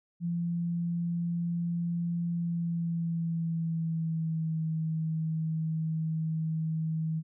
sine tone with pitch glide, 171.1 to 159.64 Hz, F3 to D#3, -35 to +45 cents, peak -28 dBFS, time 0.2-7.23 s, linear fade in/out 50 ms, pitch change -120 cents, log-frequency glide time 2.3-4.62 s, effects none

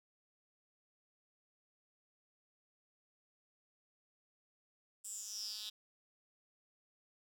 10% pulse tone with high-pass filter sweep, 212.9 Hz, G#3, 43 cents sharp, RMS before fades -45 dBFS, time 5.04-5.7 s, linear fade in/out 10 ms, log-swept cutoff 8300 to 3800 Hz, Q 7.9, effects none

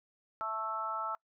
harmonic tone, 220 Hz, A3, in tune, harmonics 3 / 4 / 5 / 6, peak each -43 / -40 / -43 / -35 dBFS, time 0.41-1.15 s, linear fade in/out 0 ms, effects noise-tail reverb RT60 0.1 s tail -24 dB re dry

